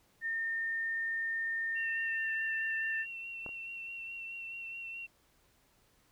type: tone with pitch glide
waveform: sine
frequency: 1818 to 1787.8 Hz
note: A#6 to A6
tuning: -44 to +27 cents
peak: -32 dBFS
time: 0.21-3.06 s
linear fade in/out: 50 ms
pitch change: -29 cents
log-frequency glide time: 2.06-2.29 s
type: tone with vibrato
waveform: sine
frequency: 2719 Hz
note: F7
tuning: 47 cents flat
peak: -40 dBFS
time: 1.75-5.07 s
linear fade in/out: 20 ms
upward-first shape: sine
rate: 4.7 Hz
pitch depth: 21 cents each way
type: clicks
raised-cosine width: 1 ms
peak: -30 / -39 dBFS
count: 2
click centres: 3.463 / 3.491 s
effects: pink hiss -69 dBFS RMS until 6.11 s